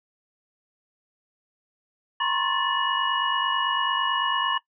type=tone cluster; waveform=sine; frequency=949 / 1045 / 1094 / 1751 / 2904 Hz; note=A#5 / C6 / C#6 / A6 / F#7; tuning=+31 / -2 / -23 / -9 / -33 cents; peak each=-29 dBFS; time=2.2-4.58 s; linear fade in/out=5 ms; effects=noise-tail reverb RT60 0.1 s tail -18 dB re dry